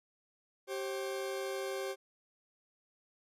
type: tone pair together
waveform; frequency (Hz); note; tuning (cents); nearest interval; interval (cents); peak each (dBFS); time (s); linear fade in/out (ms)
40% pulse; 388.2 / 535; G4 / C5; -17 / +38; tritone; 555; -37 / -39; 0.67-1.96; 50
effects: resampled to 32000 Hz